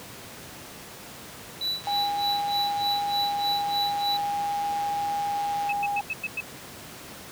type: tone with tremolo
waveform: triangle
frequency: 3951 Hz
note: B7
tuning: in tune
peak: -23 dBFS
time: 1.61-4.17 s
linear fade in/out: 2 ms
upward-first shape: sine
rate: 3.3 Hz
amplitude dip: 95%
type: click train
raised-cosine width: 0.2 ms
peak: -25 dBFS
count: 616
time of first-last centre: 1.84-5.708 s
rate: 159 Hz
type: tone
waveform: sine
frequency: 814 Hz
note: G#5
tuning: 35 cents flat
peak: -25 dBFS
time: 1.87-6.01 s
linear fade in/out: 2 ms
type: tone bursts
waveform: sine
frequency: 2589 Hz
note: E7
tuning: 32 cents flat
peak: -26 dBFS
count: 6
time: 5.69-6.406 s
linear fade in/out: 5 ms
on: 36 ms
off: 100 ms
effects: pink hiss -42 dBFS RMS until 7.31 s + high-pass 100 Hz 12 dB/octave